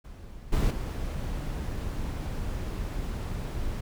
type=noise with level steps; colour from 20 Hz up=brown; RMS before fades=-44 / -24 / -32 dBFS; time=0.04-3.81 s; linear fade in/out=10 ms; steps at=0.52 / 0.7 s; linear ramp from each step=10 ms; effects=none